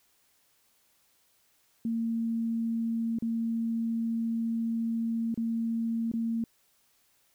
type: tone with dropouts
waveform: sine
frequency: 228.6 Hz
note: A#3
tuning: 34 cents flat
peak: -27 dBFS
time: 1.85-6.44 s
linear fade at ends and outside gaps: 2 ms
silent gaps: 3.187-3.223 / 5.343-5.375 / 6.116-6.137 s
effects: white hiss -68 dBFS RMS until 7.34 s